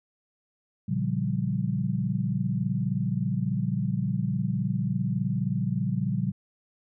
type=chord; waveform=sine; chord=G half-diminished seventh; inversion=first; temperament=just; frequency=117.6 / 141.12 / 176.4 / 196 Hz; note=Bb2 / Db3 / F3 / G3; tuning=+16 / +31 / +18 / 0 cents; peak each=-30 dBFS; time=0.88-6.32 s; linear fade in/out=10 ms; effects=none